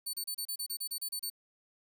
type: tone bursts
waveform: 15% pulse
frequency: 4500 Hz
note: C#8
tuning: 25 cents sharp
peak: -28 dBFS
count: 12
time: 0.06-1.301 s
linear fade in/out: 10 ms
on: 75 ms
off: 31 ms
effects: 10-bit